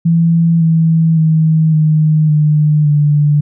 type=tone with pitch steps; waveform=sine; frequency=166.6 / 162.61 / 158.71 / 154.91 / 151.19 / 147.57 Hz; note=E3 / E3 / D#3 / D#3 / D#3 / D3; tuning=+19 / -23 / +35 / -7 / -49 / +9 cents; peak=-7 dBFS; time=0.05-3.41 s; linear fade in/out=10 ms; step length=560 ms; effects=none